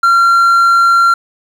triangle tone, 1374 Hz, F6, 29 cents flat, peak -4 dBFS, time 0.03-1.14 s, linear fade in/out 5 ms, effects 7-bit

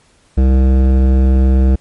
sine tone with hard clipping, 65.41 Hz, C2, in tune, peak -9 dBFS, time 0.37-1.76 s, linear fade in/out 10 ms, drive 14 dB, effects pink hiss -52 dBFS RMS until 1.8 s + MP3 48 kbps

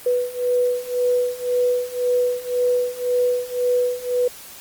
sine beating tone pair, 492.3 / 494.2 Hz, B4 / B4, -6 / +1 cents, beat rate 1.9 Hz, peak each -22 / -20 dBFS, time 0.06-4.28 s, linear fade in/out 5 ms, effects white hiss -40 dBFS RMS until 4.6 s + Opus 32 kbps

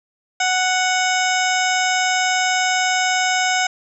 harmonic tone with a mistuned harmonic, 740 Hz, F#5, in tune, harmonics 1 / 2 / 3 / 4 / 5 / 7 / 8 / 9 / 10, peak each -20 / -22 / -23 / -28 / -29 / -28 / -31 / -31 / -29 dBFS, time 0.4-3.67 s, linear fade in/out 5 ms, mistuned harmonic 8, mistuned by +81 cents, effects none

